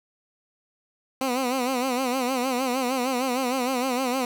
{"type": "tone with vibrato", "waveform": "15% pulse", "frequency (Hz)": 255.1, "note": "C4", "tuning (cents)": -44, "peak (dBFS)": -17, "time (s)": [1.21, 4.25], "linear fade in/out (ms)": 2, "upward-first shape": "sine", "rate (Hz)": 6.5, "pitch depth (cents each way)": 94, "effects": []}